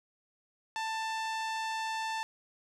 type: tone with low-pass filter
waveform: sawtooth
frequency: 887 Hz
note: A5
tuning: 14 cents sharp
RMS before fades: -35 dBFS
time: 0.76-2.23 s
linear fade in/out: 0 ms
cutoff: 6200 Hz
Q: 0.78
effects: none